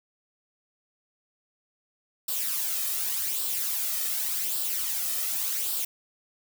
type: noise with flanger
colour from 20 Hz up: blue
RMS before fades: -29 dBFS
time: 2.28-5.85 s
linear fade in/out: 5 ms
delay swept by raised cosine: 0.23 to 1.63 ms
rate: 0.87 Hz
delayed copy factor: +0.55
effects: none